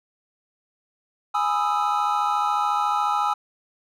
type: chord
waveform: triangle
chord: E major seventh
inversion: first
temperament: equal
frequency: 830.6 / 987.8 / 1244.5 / 1318.5 Hz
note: G#5 / B5 / D#6 / E6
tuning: 0 / 0 / 0 / 0 cents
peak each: -22 / -27 / -24 / -24 dBFS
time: 1.34-3.34 s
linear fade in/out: 10 ms
effects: none